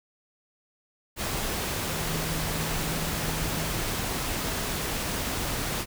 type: tone in noise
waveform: sine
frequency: 159.2 Hz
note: D#3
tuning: 40 cents sharp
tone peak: -34 dBFS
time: 1.86-3.84 s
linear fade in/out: 50 ms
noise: pink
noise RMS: -30 dBFS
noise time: 1.16-5.86 s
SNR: -7 dB
effects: none